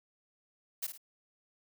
blue noise with echo, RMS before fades -35 dBFS, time 0.82-0.87 s, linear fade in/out 10 ms, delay 54 ms, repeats 2, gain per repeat -8 dB, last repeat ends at 0.978 s, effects none

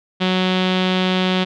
sawtooth tone with low-pass filter, 185 Hz, F#3, in tune, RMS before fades -18 dBFS, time 0.2-1.45 s, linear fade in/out 20 ms, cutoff 3400 Hz, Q 3.9, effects none

